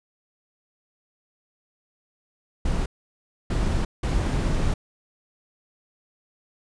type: noise bursts at uneven times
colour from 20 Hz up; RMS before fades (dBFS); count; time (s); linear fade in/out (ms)
brown; -23; 3; 2.65-2.86 / 3.5-3.85 / 4.03-4.74; 5
effects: resampled to 22050 Hz